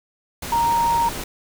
sine tone in noise, 932.3 Hz, A#5, in tune, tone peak -16 dBFS, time 0.52-1.09 s, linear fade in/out 5 ms, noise pink, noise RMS -30 dBFS, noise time 0.42-1.24 s, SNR +11 dB, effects none

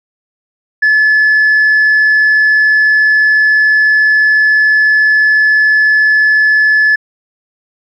sine tone, 1723 Hz, A6, 37 cents flat, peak -4 dBFS, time 0.82-6.96 s, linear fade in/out 10 ms, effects tanh soft clip ceiling -4 dBFS

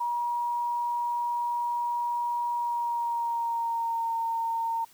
sine tone with pitch glide, 955 to 915.6 Hz, A#5 to A#5, +42 to -31 cents, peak -26 dBFS, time 0-4.85 s, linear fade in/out 10 ms, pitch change -73 cents, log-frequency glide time 2.52-4.14 s, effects white hiss -57 dBFS RMS until 4.93 s

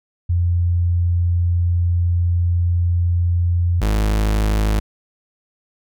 sine / 40% pulse tone pair in turn, 87 / 52.54 Hz, F2 / G#1, -6 / +21 cents, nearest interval major sixth, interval 873 cents, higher first, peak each -14 dBFS, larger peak neither, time 0.29-3.81 / 3.81-4.8 s, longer first, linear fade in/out 10 ms, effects none

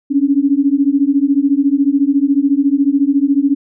sine beating tone pair, 273.1 / 287.1 Hz, C#4 / D4, -26 / -39 cents, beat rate 14 Hz, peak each -13 dBFS, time 0.1-3.55 s, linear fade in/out 20 ms, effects none

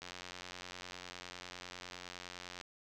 click train, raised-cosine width 0.2 ms, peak -28 dBFS, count 234, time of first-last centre 0.02-2.612 s, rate 89.9 Hz, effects none

